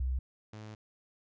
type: tone pair in turn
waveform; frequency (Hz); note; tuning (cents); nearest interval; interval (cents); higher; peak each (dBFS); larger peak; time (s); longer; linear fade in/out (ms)
sine / sawtooth; 64 / 107.63; C2 / A2; -38 / -38; major sixth; 900; second; -29 / -40; first; 0-0.19 / 0.53-0.75; second; 5
effects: resampled to 16000 Hz